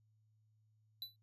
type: tone with exponential decay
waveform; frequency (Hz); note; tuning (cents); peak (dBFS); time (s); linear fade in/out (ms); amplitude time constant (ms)
square; 3977; B7; +11; -39; 1.02-1.16; 1; 30
effects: added 108 Hz sine -70 dBFS peak until 1.22 s + resampled to 32000 Hz